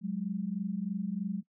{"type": "tone pair together", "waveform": "sine", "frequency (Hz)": [184.54, 207.7], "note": ["F#3", "G#3"], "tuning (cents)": [-4, 0], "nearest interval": "major second", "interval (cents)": 204, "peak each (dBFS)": [-34, -34], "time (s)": [0.01, 1.43], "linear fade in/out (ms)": 50, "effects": ["noise-tail reverb RT60 0.1 s tail -24 dB re dry"]}